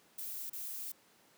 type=noise with dropouts; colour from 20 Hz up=violet; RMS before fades=-42 dBFS; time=0.18-0.92 s; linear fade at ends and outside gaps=5 ms; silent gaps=0.498-0.53 s; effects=pink hiss -65 dBFS RMS until 1.37 s + high-pass 200 Hz 12 dB/octave